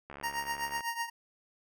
click train, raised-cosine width 0.5 ms, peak -29 dBFS, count 51, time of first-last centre 0.1-0.807 s, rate 70.7 Hz
25% pulse tone with tremolo, 932.3 Hz, A#5, in tune, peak -26 dBFS, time 0.23-1.1 s, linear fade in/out 10 ms, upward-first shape triangle, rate 8 Hz, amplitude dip 85%
effects none

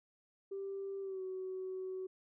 sine tone with pitch glide, 392 to 374.9 Hz, G4 to F#4, 0 to +23 cents, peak -38 dBFS, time 0.51-2.07 s, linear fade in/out 10 ms, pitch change -77 cents, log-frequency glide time 1.01-1.22 s, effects tanh soft clip ceiling -34 dBFS

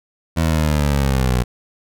20% pulse linear sweep, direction down, 83 to 60.1 Hz, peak -10 dBFS, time 0.36-1.44 s, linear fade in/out 20 ms, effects none

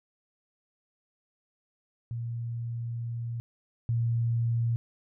sine tone pair in turn, 117.3 / 116.64 Hz, A#2 / A#2, +11 / +1 cents, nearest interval unison, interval 10 cents, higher first, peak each -31 / -24 dBFS, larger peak second, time 2.11-3.4 / 3.89-4.76 s, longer first, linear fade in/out 0 ms, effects none

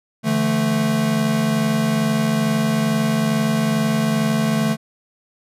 square chord, D suspended second, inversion none, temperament equal with one note detuned, 146.83 / 169.15 / 220 Hz, D3 / E3 / A3, 0 / +45 / 0 cents, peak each -24 / -25 / -19 dBFS, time 0.23-4.77 s, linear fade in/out 50 ms, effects resampled to 32000 Hz

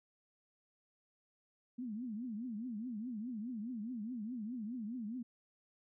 sine tone with vibrato, 230 Hz, A#3, 23 cents flat, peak -39 dBFS, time 1.78-5.23 s, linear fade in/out 10 ms, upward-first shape triangle, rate 4.8 Hz, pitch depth 240 cents each way, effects none

